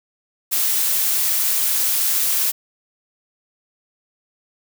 blue noise, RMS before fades -19 dBFS, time 0.51-2.52 s, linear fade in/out 20 ms, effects none

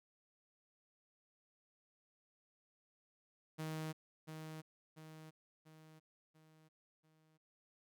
sawtooth tone with echo, 157.3 Hz, D#3, 19 cents sharp, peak -37 dBFS, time 3.58-3.93 s, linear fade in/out 20 ms, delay 690 ms, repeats 5, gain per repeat -6 dB, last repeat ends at 7.38 s, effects none

